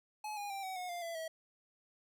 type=tone with pitch steps; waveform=square; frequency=850 / 817.3 / 785.8 / 755.5 / 726.4 / 698.4 / 671.5 / 645.7 Hz; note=G#5 / G#5 / G5 / F#5 / F#5 / F5 / E5 / E5; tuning=+40 / -28 / +4 / +36 / -32 / 0 / +32 / -36 cents; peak=-40 dBFS; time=0.24-1.28 s; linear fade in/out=5 ms; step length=130 ms; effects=none